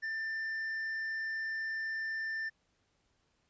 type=tone with tanh clipping; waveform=sine; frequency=1784 Hz; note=A6; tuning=23 cents sharp; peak=-35 dBFS; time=0.02-2.5 s; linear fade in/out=20 ms; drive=4 dB; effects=pink hiss -75 dBFS RMS until 3.49 s + resampled to 16000 Hz